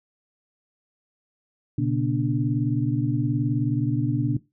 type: tone cluster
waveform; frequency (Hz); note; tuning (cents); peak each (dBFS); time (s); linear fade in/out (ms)
sine; 120.7 / 139.7 / 242.2 / 292.8; B2 / C#3 / B3 / D4; -39 / +14 / -34 / -5; -25 / -26 / -30 / -25; 1.78-4.37; 5
effects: noise-tail reverb RT60 0.2 s tail -17 dB re dry